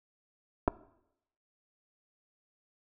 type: clicks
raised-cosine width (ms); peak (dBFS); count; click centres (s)
1; -12; 2; 0.678 / 0.681
effects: noise-tail reverb RT60 0.8 s tail -19 dB re dry